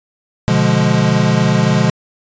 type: chord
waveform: square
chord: B diminished seventh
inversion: none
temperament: equal with one note detuned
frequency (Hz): 123.47 / 146.83 / 174.61 / 209.1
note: B2 / D3 / F3 / Ab3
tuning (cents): 0 / 0 / 0 / +12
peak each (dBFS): -17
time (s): 0.48-1.9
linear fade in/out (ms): 0
effects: resampled to 16000 Hz

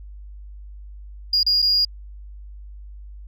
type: tone with dropouts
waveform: sine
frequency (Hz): 4852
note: D#8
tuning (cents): -44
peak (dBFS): -14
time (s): 1.33-1.85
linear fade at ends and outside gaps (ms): 5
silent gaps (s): 1.432-1.464 / 1.62-1.624
effects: tanh soft clip ceiling -11 dBFS + added 50 Hz sine -36 dBFS peak until 3.27 s

